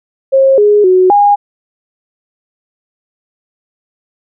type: tone with pitch steps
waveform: sine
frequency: 537 / 415.5 / 369.6 / 817 Hz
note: C5 / G#4 / F#4 / G#5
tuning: +45 / +1 / -2 / -29 cents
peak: -4 dBFS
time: 0.32-1.36 s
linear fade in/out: 20 ms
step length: 260 ms
effects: none